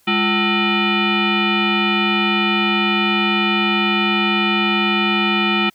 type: tone with frequency modulation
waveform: sine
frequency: 1315 Hz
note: E6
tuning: 5 cents flat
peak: -14 dBFS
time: 0.07-5.7 s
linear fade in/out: 10 ms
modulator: 554 Hz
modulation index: 3.3
effects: white hiss -57 dBFS RMS until 5.74 s